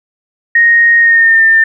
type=tone with pitch glide; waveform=sine; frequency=1864.7 to 1798.1 Hz; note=A#6 to A6; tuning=0 to +37 cents; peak=-4 dBFS; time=0.55-1.64 s; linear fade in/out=5 ms; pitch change=-63 cents; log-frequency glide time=0.99-1.45 s; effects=none